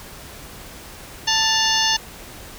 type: harmonic tone with a mistuned harmonic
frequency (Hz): 882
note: A5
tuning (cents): +4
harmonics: 1 / 2 / 3 / 4 / 5 / 6 / 7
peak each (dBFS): -24 / -24 / -24 / -24 / -24 / -24 / -24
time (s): 1.27-1.97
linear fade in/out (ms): 10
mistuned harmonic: 3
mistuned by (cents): +120
effects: pink hiss -39 dBFS RMS until 2.58 s